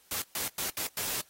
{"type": "noise bursts at uneven times", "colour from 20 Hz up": "white", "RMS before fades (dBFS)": -33, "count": 5, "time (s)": [[0.11, 0.22], [0.35, 0.48], [0.58, 0.7], [0.77, 0.87], [0.97, 1.21]], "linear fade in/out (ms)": 2, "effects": ["white hiss -62 dBFS RMS until 1.29 s", "AAC 48 kbps"]}